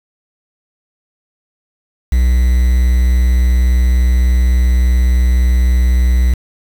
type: tone with quantisation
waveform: triangle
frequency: 61.74 Hz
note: B1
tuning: in tune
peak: -6 dBFS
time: 2.12-6.34 s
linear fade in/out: 5 ms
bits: 5
effects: none